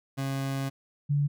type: tone pair in turn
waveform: 30% pulse / sine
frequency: 136 / 144.09 Hz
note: C#3 / D3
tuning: -33 / -33 cents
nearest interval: minor second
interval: 100 cents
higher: second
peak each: -26 / -22 dBFS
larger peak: second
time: 0.17-0.7 / 1.09-1.28 s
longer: first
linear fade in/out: 20 ms
effects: none